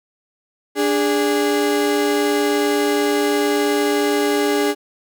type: tone pair together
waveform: 35% pulse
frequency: 292.4 / 411.6 Hz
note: D4 / G#4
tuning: -7 / -16 cents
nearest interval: tritone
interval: 591 cents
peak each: -18 / -16 dBFS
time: 0.75-4.75 s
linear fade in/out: 50 ms
effects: none